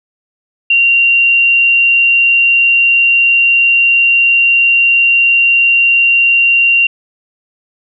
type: tone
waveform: sine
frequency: 2763 Hz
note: F7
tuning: 19 cents flat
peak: -6 dBFS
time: 0.7-6.87 s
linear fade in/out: 5 ms
effects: none